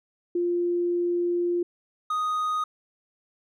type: tone pair in turn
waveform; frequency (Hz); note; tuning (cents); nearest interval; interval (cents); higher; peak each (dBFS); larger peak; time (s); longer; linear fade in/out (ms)
sine / triangle; 349.2 / 1244.4; F4 / D#6; 0 / 0; octave + minor seventh; 2200; second; -22; neither; 0.35-1.63 / 2.1-2.64; first; 5
effects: none